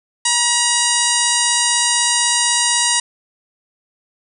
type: harmonic tone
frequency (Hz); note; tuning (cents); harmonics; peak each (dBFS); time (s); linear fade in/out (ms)
956; A#5; +43; 1 / 2 / 3 / 4 / 5 / 6 / 7 / 8 / 9 / 10; -23 / -23 / -23 / -23 / -23 / -23 / -23 / -23 / -23 / -23; 0.25-3; 5
effects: none